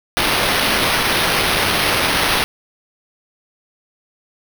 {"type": "noise with sample-and-hold", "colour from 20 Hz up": "white", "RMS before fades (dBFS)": -17, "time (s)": [0.17, 2.44], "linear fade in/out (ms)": 0, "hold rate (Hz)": 7350, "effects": []}